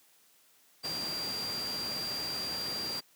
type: tone in noise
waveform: sine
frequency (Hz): 4742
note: D8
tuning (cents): +16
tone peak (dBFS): -34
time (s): 0.83-3.01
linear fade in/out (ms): 20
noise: pink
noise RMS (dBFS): -40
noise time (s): 0.83-3.01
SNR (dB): +3
effects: white hiss -64 dBFS RMS until 3.15 s + high-pass 150 Hz 12 dB/octave